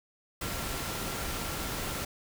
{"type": "tone in noise", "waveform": "sine", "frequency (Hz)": 1367, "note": "F6", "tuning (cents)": -37, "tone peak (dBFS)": -46, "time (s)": [0.41, 2.05], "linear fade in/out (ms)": 5, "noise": "pink", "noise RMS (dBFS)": -35, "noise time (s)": [0.41, 2.05], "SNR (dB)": -14, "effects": []}